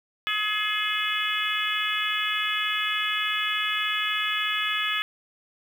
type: harmonic tone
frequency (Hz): 423.4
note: G#4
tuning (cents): +33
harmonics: 3 / 4 / 5 / 6 / 7 / 8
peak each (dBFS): -31 / -31 / -31 / -31 / -31 / -31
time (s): 0.27-5.02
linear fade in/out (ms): 0
effects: 8-bit